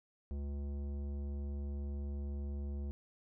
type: tone with tanh clipping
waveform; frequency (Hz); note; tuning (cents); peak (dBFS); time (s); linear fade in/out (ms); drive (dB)
triangle; 71; C#2; +42; -39; 0.31-2.91; 0; 18
effects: none